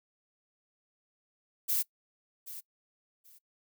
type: noise with echo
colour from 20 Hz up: violet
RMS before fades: -29 dBFS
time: 1.68-1.83 s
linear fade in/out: 20 ms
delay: 780 ms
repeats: 2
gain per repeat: -14 dB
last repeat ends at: 3.39 s
effects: noise-tail reverb RT60 0.1 s tail -22 dB re dry